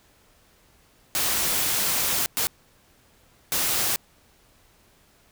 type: noise bursts at uneven times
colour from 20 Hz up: white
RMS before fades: -24 dBFS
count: 3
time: 1.15-2.26 / 2.37-2.47 / 3.52-3.96 s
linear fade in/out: 0 ms
effects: pink hiss -59 dBFS RMS until 5.31 s